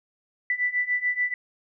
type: beating tone pair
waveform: sine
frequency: 1975.5 / 1982.4 Hz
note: B6 / B6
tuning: 0 / +6 cents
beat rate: 6.9 Hz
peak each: -27 / -25 dBFS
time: 0.5-1.34 s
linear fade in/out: 2 ms
effects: none